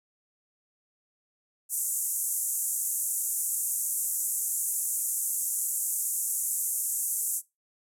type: band-pass noise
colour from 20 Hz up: white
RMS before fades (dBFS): -30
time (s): 1.69-7.42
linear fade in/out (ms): 50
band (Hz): 6900 to 13000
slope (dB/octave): 48
effects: noise-tail reverb RT60 0.2 s tail -19 dB re dry